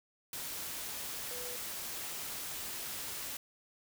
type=tone in noise; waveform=sine; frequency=493.1 Hz; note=B4; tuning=3 cents flat; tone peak=-46 dBFS; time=1.31-1.56 s; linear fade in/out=2 ms; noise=white; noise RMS=-41 dBFS; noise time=0.33-3.37 s; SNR=-8 dB; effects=none